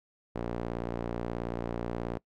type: tone with band-pass filter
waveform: sawtooth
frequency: 58.5 Hz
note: A#1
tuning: 7 cents sharp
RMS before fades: -35 dBFS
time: 0.35-2.18 s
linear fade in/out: 10 ms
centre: 450 Hz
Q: 0.78
effects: noise-tail reverb RT60 0.1 s tail -23 dB re dry